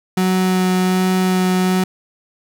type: tone with vibrato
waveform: 35% pulse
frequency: 185 Hz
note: F#3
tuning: in tune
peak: -12 dBFS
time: 0.17-1.84 s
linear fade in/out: 5 ms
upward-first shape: sine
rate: 1.3 Hz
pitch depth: 9 cents each way
effects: none